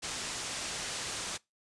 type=low-pass noise; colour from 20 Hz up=white; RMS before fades=-38 dBFS; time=0.02-1.38 s; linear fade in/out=20 ms; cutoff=8300 Hz; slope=24 dB/octave; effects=noise-tail reverb RT60 0.2 s tail -23 dB re dry + resampled to 24000 Hz